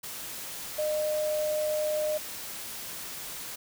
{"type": "tone in noise", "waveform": "sine", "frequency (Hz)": 610, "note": "D#5", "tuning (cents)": -34, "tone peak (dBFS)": -26, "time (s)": [0.78, 2.18], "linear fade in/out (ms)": 10, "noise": "white", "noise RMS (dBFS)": -39, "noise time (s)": [0.03, 3.56], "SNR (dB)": 10, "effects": []}